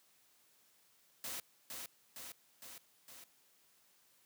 white noise with echo, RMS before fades -43 dBFS, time 1.24-1.4 s, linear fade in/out 2 ms, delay 460 ms, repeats 4, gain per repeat -3 dB, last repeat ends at 3.24 s, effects white hiss -70 dBFS RMS until 4.25 s + high-pass 100 Hz 12 dB/octave

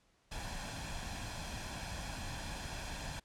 pink noise with comb filter, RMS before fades -42 dBFS, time 0.31-3.2 s, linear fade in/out 10 ms, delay 1.2 ms, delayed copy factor +0.6, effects pink hiss -72 dBFS RMS until 3.24 s + low-pass 8000 Hz 12 dB/octave

